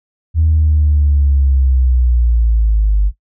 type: linear sweep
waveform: sine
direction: down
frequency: 80.7 to 49.12 Hz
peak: -8 dBFS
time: 0.34-3.12 s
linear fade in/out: 50 ms
effects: noise-tail reverb RT60 0.1 s tail -17 dB re dry + tanh soft clip ceiling -4 dBFS